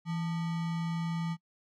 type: tone with sample-and-hold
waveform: sine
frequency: 166.2 Hz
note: E3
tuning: 15 cents sharp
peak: -30 dBFS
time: 0.05-1.37 s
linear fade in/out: 50 ms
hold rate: 1050 Hz
effects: noise-tail reverb RT60 0.1 s tail -23 dB re dry + low-pass 5000 Hz 12 dB/octave